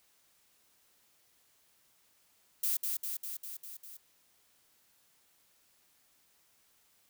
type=noise with echo; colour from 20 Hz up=violet; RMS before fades=-31 dBFS; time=2.63-2.77 s; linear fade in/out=5 ms; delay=200 ms; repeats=6; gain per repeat=-3 dB; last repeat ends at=3.97 s; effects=white hiss -69 dBFS RMS until 7.09 s